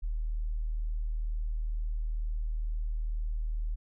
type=tone; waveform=sine; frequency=38.92 Hz; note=D#1; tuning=1 cent sharp; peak=-29 dBFS; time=0.02-3.76 s; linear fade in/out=20 ms; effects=none